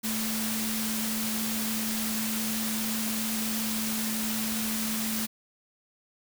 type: tone in noise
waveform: sine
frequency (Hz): 220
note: A3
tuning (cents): 0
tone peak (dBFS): -31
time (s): 0.03-5.27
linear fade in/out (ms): 20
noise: white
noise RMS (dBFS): -32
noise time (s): 0.03-5.27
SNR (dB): -2
effects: none